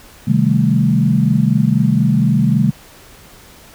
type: chord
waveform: sine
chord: A half-diminished seventh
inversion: first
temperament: equal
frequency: 130.81 / 155.56 / 196 / 220 Hz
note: C3 / Eb3 / G3 / A3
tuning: 0 / 0 / 0 / 0 cents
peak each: -16 dBFS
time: 0.27-2.71 s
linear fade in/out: 10 ms
effects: pink hiss -42 dBFS RMS until 3.74 s